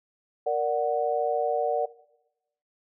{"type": "chord", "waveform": "sine", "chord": "Bb augmented", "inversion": "none", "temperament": "equal", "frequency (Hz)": [466.2, 587.3, 740], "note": ["Bb4", "D5", "F#5"], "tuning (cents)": [0, 0, 0], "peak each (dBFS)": [-28, -27, -27], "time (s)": [0.46, 1.86], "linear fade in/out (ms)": 10, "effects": ["noise-tail reverb RT60 0.9 s tail -19 dB re dry"]}